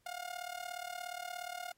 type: tone with amplitude modulation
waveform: sawtooth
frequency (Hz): 713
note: F5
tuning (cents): +36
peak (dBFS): -33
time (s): 0.06-1.72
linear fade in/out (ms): 5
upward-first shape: sine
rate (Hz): 37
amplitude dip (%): 85
effects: pink hiss -74 dBFS RMS until 1.77 s + MP3 64 kbps